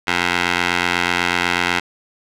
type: tone with band-pass filter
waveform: 15% pulse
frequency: 88.1 Hz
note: F2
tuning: 16 cents sharp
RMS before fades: -19 dBFS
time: 0.07-1.8 s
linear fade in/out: 10 ms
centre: 2200 Hz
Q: 1.2
effects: none